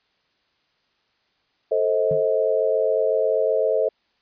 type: chord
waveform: sine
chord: A diminished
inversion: none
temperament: just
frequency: 440 / 528 / 633.6 Hz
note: A4 / C5 / Eb5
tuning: 0 / +16 / +31 cents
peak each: -22 dBFS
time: 1.71-3.89 s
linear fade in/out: 10 ms
type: tone with exponential decay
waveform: triangle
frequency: 152.6 Hz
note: D#3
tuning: 33 cents flat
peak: -22 dBFS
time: 2.11-2.28 s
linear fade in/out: 2 ms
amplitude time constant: 35 ms
effects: white hiss -67 dBFS RMS until 4.21 s + resampled to 11025 Hz